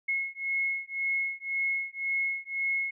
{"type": "beating tone pair", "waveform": "sine", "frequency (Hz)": [2172, 2173.9], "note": ["C#7", "C#7"], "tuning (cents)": [-36, -34], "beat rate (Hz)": 1.9, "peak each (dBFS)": [-31, -31], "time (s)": [0.08, 2.91], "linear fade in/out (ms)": 10, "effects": []}